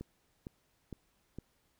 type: click train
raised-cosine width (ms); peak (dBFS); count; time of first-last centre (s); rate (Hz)
3; -29; 4; 0.01-1.386; 2.18
effects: pink hiss -74 dBFS RMS until 1.79 s